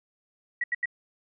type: tone bursts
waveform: sine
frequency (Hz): 1926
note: B6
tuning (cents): -44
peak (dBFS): -24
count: 3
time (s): 0.61-0.857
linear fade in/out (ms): 5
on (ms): 29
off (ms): 80
effects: none